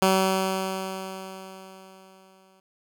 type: tone with exponential decay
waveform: 10% pulse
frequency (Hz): 190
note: F#3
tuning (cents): +46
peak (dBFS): -9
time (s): 0.02-2.6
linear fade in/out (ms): 2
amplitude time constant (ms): 560
effects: none